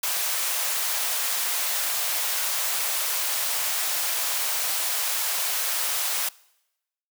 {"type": "high-pass noise", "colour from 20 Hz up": "white", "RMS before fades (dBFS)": -26, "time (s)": [0.03, 6.29], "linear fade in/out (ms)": 5, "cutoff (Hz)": 550, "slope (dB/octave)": 24, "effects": ["noise-tail reverb RT60 0.9 s tail -23 dB re dry"]}